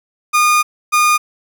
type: tone pair in turn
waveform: 30% pulse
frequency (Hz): 1220 / 1220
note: D#6 / D#6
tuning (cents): -34 / -34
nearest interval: unison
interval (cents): 0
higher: neither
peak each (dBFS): -7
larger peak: neither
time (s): 0.33-0.63 / 0.92-1.18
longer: first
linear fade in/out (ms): 20
effects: none